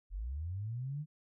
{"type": "linear sweep", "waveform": "sine", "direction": "up", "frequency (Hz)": [41.2, 155.56], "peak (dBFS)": -36, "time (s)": [0.1, 1.06], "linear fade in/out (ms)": 50, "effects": []}